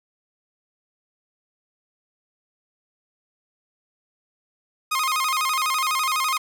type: tone with vibrato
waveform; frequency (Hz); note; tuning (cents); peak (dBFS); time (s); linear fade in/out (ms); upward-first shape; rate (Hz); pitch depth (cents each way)
sawtooth; 1149; D6; -38; -17; 4.91-6.38; 10; square; 12; 140
effects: none